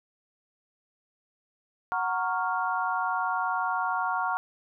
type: chord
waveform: sine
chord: Gb major seventh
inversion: none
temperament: equal with one note detuned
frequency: 740 / 929.1 / 1108.7 / 1396.9 Hz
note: Gb5 / Bb5 / Db6 / F6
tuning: 0 / -6 / 0 / 0 cents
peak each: -31 dBFS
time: 1.92-4.37 s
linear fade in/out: 0 ms
effects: none